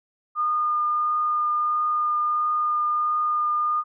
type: tone with vibrato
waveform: sine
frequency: 1216 Hz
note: D#6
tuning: 40 cents flat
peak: -20 dBFS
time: 0.35-3.84 s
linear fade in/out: 50 ms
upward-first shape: triangle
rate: 1.5 Hz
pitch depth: 11 cents each way
effects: none